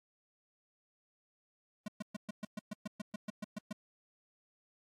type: tone bursts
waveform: square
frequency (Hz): 210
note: G#3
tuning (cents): +19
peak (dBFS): -38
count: 14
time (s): 1.86-3.728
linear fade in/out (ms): 5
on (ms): 22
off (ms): 120
effects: low-pass 11000 Hz 12 dB/octave + AAC 48 kbps